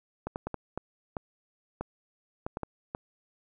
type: clicks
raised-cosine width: 1 ms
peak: -19 dBFS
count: 11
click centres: 0.27 / 0.359 / 0.47 / 0.543 / 0.776 / 1.168 / 1.81 / 2.465 / 2.571 / 2.633 / 2.949 s
effects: none